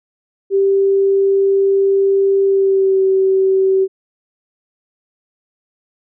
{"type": "tone with pitch glide", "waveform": "sine", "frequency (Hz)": [392, 382.8], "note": ["G4", "G4"], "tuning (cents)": [0, -41], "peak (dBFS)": -10, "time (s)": [0.5, 3.88], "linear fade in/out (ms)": 50, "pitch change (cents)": -41, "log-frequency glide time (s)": [2.45, 3.02], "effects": []}